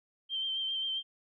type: tone with vibrato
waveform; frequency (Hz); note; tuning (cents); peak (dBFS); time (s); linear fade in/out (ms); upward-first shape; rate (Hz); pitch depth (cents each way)
sine; 3136; G7; 0; -31; 0.29-1.03; 50; triangle; 7.5; 30
effects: none